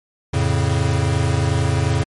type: chord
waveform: square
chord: F augmented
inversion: none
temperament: equal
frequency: 87.31 / 110 / 138.59 Hz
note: F2 / A2 / C#3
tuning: 0 / 0 / 0 cents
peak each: -21 dBFS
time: 0.33-2.04 s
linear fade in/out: 10 ms
effects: MP3 48 kbps